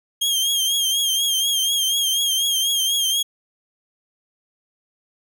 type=tone with vibrato; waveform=sawtooth; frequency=3220 Hz; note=G7; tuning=46 cents sharp; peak=-15 dBFS; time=0.21-3.23 s; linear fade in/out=10 ms; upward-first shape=triangle; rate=4.1 Hz; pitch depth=67 cents each way; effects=none